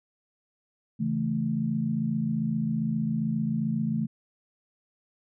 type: chord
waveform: sine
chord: A major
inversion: first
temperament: equal with one note detuned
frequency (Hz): 137.48 / 164.81 / 220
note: C#3 / E3 / A3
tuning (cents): -14 / 0 / 0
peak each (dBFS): -32 / -30 / -27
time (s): 0.99-4.07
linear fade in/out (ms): 20
effects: none